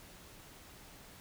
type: silence
effects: pink hiss -55 dBFS RMS until 1.2 s